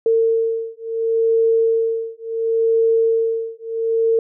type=beating tone pair; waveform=sine; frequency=453.1 / 453.81 Hz; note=A#4 / A#4; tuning=-49 / -46 cents; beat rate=0.71 Hz; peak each=-18 dBFS; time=0.06-4.19 s; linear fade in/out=2 ms; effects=none